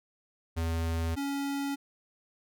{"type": "tone pair in turn", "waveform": "square", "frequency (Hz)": [82.41, 279.8], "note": ["E2", "C#4"], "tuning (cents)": [0, 16], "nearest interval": "octave + major sixth", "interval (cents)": 2116, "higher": "second", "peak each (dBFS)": [-29, -31], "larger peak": "first", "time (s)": [[0.56, 1.16], [1.16, 1.76]], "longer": "neither", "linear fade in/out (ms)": 20, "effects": []}